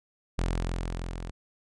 sawtooth tone with level ramp, 43.14 Hz, F1, 20 cents flat, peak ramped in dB -21 to -32 dBFS, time 0.38-1.31 s, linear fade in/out 10 ms, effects resampled to 22050 Hz

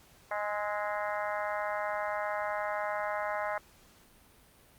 harmonic tone with a mistuned harmonic, 207.7 Hz, G#3, in tune, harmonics 3 / 4 / 5 / 6 / 7 / 8 / 9 / 10, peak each -35 / -37 / -39 / -41 / -42 / -43 / -44 / -45 dBFS, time 0.31-3.58 s, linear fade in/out 2 ms, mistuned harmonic 6, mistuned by +36 cents, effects pink hiss -60 dBFS RMS until 4.78 s + Opus 48 kbps

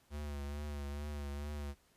square tone with vibrato, 72.5 Hz, D2, 22 cents flat, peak -40 dBFS, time 0.1-1.75 s, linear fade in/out 50 ms, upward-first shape triangle, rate 2.3 Hz, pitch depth 49 cents each way, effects pink hiss -70 dBFS RMS until 1.96 s + resampled to 32000 Hz

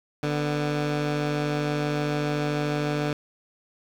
15% pulse tone pair together, 147.76 / 248.5 Hz, D3 / B3, +11 / +11 cents, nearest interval major sixth, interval 900 cents, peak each -18 / -28 dBFS, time 0.23-3.13 s, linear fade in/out 2 ms, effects low-pass 5000 Hz 12 dB/octave + 8-bit

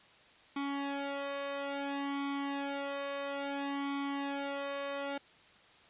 sawtooth tone with flanger, 280 Hz, C#4, 18 cents sharp, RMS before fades -37 dBFS, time 0.56-5.18 s, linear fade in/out 5 ms, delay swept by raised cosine 0.9 to 1.67 ms, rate 0.59 Hz, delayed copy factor +0.85, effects white hiss -60 dBFS RMS until 5.89 s + resampled to 8000 Hz

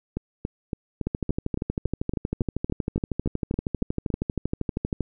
two click trains, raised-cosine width 3 ms, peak -12 / -14 dBFS, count 51 / 15, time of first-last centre 1.07-5.007 / 0.17-4.103 s, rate 12.7 / 3.56 Hz, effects none

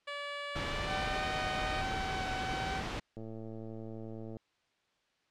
10% pulse tone with pitch glide, 575 to 616.3 Hz, D5 to D#5, -37 to -17 cents, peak -29 dBFS, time 0.07-1.82 s, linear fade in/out 10 ms, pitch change +120 cents, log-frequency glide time 0.66-1.3 s
pink noise, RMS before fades -37 dBFS, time 0.55-3 s, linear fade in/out 10 ms
sawtooth tone with vibrato, 760 Hz, F#5, 46 cents sharp, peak -32 dBFS, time 0.86-2.83 s, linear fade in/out 50 ms, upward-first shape triangle, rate 1.2 Hz, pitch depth 16 cents each way
click train, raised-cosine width 2 ms, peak -32 dBFS, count 134, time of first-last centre 3.17-4.368 s, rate 111 Hz
effects white hiss -74 dBFS RMS until 5.3 s + low-pass 4000 Hz 12 dB/octave

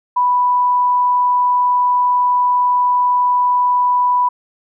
sine tone, 987.8 Hz, B5, in tune, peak -11 dBFS, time 0.16-4.29 s, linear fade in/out 10 ms, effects none

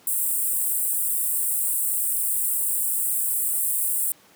pink high-pass noise, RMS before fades -24 dBFS, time 0.07-4.12 s, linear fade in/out 2 ms, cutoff 8000 Hz, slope 96 dB/octave, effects pink hiss -54 dBFS RMS until 4.35 s + high-pass 200 Hz 12 dB/octave

